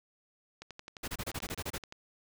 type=click train; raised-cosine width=0.2 ms; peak=-27 dBFS; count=16; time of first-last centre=0.62-1.924 s; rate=11.5 Hz
type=noise bursts; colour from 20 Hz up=pink; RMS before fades=-37 dBFS; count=10; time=1.03-1.782 s; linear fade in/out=10 ms; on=50 ms; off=28 ms
effects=none